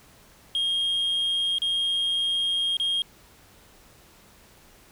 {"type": "tone with dropouts", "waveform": "sine", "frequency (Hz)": 3239, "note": "G#7", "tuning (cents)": -44, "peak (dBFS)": -20, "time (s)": [0.55, 3.02], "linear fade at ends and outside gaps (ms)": 1, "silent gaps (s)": [[1.584, 1.619], [2.769, 2.799]], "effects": ["tanh soft clip ceiling -21 dBFS", "pink hiss -54 dBFS RMS until 4.91 s"]}